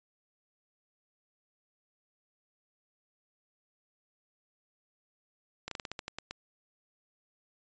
slowing click train, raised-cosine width 0.2 ms, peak -20 dBFS, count 10, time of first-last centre 5.68-6.31 s, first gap 33 ms, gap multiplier 1.18, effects resampled to 16000 Hz

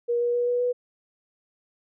sine tone with pitch steps, 476.1 / 480 / 483.9 / 487.8 / 491.8 Hz, A#4 / B4 / B4 / B4 / B4, +37 / -49 / -35 / -21 / -7 cents, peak -21 dBFS, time 0.08-0.73 s, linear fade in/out 20 ms, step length 130 ms, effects none

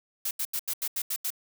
blue noise bursts, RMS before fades -30 dBFS, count 8, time 0.25-1.304 s, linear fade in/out 5 ms, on 60 ms, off 82 ms, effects none

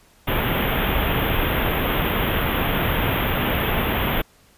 pink band-stop noise, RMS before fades -21 dBFS, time 0.27-4.22 s, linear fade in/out 10 ms, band 3500 to 12000 Hz, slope 96 dB/octave, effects pink hiss -55 dBFS RMS until 4.57 s + resampled to 32000 Hz

